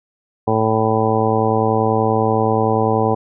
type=harmonic tone; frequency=110.4 Hz; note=A2; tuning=6 cents sharp; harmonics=1 / 2 / 3 / 4 / 5 / 6 / 7 / 8 / 9; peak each=-21 / -22 / -24 / -19 / -23 / -30 / -20 / -28 / -24 dBFS; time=0.47-3.15 s; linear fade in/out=10 ms; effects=none

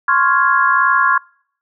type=chord; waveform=sine; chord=Db major seventh; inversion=third; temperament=equal; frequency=1046.5 / 1108.7 / 1396.9 / 1661.2 Hz; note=C6 / Db6 / F6 / Ab6; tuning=0 / 0 / 0 / 0 cents; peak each=-16 dBFS; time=0.08-1.18 s; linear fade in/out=5 ms; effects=noise-tail reverb RT60 0.6 s tail -26 dB re dry

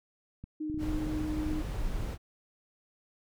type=clicks; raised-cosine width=5 ms; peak=-30 dBFS; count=6; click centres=0.44 / 0.699 / 0.744 / 0.776 / 1.07 / 1.154 s
type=tone with vibrato; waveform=sine; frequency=307.2 Hz; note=D#4; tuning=22 cents flat; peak=-32 dBFS; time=0.6-1.62 s; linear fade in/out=10 ms; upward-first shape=triangle; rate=8 Hz; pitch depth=8 cents each way
type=noise; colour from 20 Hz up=brown; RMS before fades=-34 dBFS; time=0.78-2.18 s; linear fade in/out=50 ms
effects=none

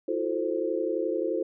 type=chord; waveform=sine; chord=F# half-diminished seventh; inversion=third; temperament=equal with one note detuned; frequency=329.6 / 361.1 / 440 / 523.3 Hz; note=E4 / F#4 / A4 / C5; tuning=0 / -42 / 0 / 0 cents; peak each=-31 dBFS; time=0.08-1.43 s; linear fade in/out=5 ms; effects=none

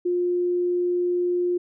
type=tone; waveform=sine; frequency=354.5 Hz; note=F4; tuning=26 cents sharp; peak=-20 dBFS; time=0.05-1.58 s; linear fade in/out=10 ms; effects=none

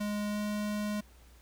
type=tone with pitch glide; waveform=square; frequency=207.7 to 208.9 Hz; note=G#3 to G#3; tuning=0 to +10 cents; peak=-32 dBFS; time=0-1.01 s; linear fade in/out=10 ms; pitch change=+10 cents; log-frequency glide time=0.3-0.38 s; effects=added 60 Hz sine -55 dBFS peak until 1.41 s + pink hiss -62 dBFS RMS until 1.41 s

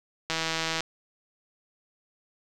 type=click train; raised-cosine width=0.2 ms; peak=-11 dBFS; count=83; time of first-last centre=0.3-0.806 s; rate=162 Hz; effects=none

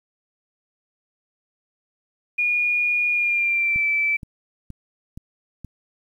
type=tone with pitch glide; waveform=sine; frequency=2438 to 2320 Hz; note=D#7 to D7; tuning=-36 to -22 cents; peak=-18 dBFS; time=2.38-4.17 s; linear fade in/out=10 ms; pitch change=-86 cents; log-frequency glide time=3.11-3.86 s
type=click train; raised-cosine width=5 ms; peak=-23 dBFS; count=5; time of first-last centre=3.76-5.647 s; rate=2.12 Hz
effects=9-bit

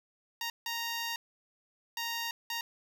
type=tone bursts at uneven times; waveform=10% pulse; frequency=931 Hz; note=A#5; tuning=2 cents flat; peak=-25 dBFS; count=4; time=0.41-0.5 / 0.66-1.16 / 1.97-2.31 / 2.5-2.61 s; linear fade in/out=2 ms; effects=none

